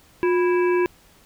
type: harmonic tone with a mistuned harmonic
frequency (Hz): 329.6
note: E4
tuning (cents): 0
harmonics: 1 / 3 / 5 / 7 / 8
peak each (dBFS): -17 / -27 / -31 / -34 / -35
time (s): 0.23-0.86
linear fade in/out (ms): 0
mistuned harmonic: 1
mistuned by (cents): +140
effects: pink hiss -54 dBFS RMS until 1.25 s